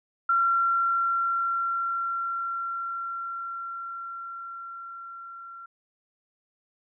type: tone with level ramp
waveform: sine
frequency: 1367 Hz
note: F6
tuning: 37 cents flat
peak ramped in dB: -19 to -40 dBFS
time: 0.29-5.66 s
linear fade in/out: 5 ms
effects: none